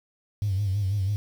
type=tone with vibrato; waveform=triangle; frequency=99 Hz; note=G2; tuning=18 cents sharp; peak=-19 dBFS; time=0.42-1.16 s; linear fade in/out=0 ms; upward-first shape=sine; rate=6.1 Hz; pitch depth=98 cents each way; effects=tanh soft clip ceiling -20 dBFS + 8-bit